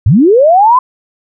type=linear sweep; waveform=sine; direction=up; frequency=79.4 to 1044 Hz; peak=-3 dBFS; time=0.06-0.79 s; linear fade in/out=5 ms; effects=none